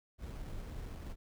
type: noise with sample-and-hold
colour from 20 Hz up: brown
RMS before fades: -43 dBFS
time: 0.18-1.16 s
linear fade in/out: 50 ms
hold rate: 3675 Hz
effects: none